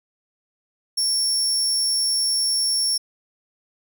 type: tone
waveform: 30% pulse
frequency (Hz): 5470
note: F8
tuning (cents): -37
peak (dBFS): -15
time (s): 0.97-2.98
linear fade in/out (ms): 10
effects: none